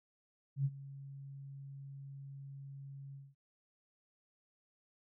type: tone with ADSR envelope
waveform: sine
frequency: 138.1 Hz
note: C#3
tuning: 6 cents flat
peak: -28 dBFS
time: 0.56-3.35 s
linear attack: 90 ms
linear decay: 45 ms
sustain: -18 dB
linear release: 210 ms
effects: none